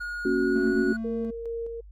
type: tone with pitch glide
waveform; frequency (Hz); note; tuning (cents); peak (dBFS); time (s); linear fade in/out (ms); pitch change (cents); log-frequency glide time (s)
triangle; 1439 to 1460.8; F#6 to F#6; -49 to -23; -29; 0-0.97; 10; +26; 0.31-0.74
type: chord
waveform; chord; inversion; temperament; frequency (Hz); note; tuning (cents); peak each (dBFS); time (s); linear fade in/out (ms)
sine; F# major; first; equal with one note detuned; 233.1 / 277.2 / 368.5; A#3 / C#4 / F#4; 0 / 0 / -7; -29 / -26 / -24; 0.25-0.93; 5
type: tone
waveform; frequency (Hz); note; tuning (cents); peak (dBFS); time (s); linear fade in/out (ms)
triangle; 224.6; A3; +36; -27; 0.55-1.31; 10
type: tone with tremolo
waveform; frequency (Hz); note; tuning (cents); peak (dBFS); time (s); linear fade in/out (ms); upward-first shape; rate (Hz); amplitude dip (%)
sine; 462.5; A#4; -14; -29; 1.04-1.81; 10; square; 2.4; 35
effects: added 50 Hz sine -44 dBFS peak until 1.91 s + Opus 24 kbps